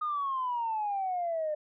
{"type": "exponential sweep", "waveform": "sine", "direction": "down", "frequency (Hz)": [1244.5, 598], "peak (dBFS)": -28, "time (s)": [0.01, 1.55], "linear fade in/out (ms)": 10, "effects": ["tanh soft clip ceiling -24 dBFS"]}